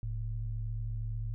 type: tone pair together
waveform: sine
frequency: 41.17 / 109.9 Hz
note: E1 / A2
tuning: -1 / -2 cents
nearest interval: octave + perfect fourth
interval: 1699 cents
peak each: -36 / -35 dBFS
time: 0.03-1.34 s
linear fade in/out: 0 ms
effects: none